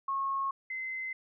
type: tone pair in turn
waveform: sine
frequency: 1090 / 2058 Hz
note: C#6 / C7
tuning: -29 / -29 cents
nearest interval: major seventh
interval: 1100 cents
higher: second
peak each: -29 / -34 dBFS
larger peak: first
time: 0.08-0.51 / 0.7-1.13 s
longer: neither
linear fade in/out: 5 ms
effects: none